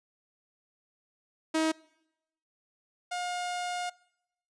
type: tone pair in turn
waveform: sawtooth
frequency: 317.9 / 713.7 Hz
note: D#4 / F5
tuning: +37 / +37 cents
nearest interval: octave + major second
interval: 1400 cents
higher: second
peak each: -21 / -28 dBFS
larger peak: first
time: 1.54-1.72 / 3.11-3.9 s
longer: second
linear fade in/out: 10 ms
effects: noise-tail reverb RT60 0.8 s tail -23 dB re dry + resampled to 22050 Hz